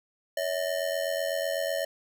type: ring-modulated tone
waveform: square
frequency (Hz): 606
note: D#5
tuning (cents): -46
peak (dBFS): -25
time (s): 0.37-1.85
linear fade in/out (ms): 2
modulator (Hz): 44
effects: none